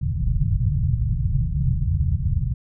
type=low-pass noise; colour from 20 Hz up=white; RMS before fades=-21 dBFS; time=0.01-2.54 s; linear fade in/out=5 ms; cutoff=150 Hz; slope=48 dB/octave; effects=none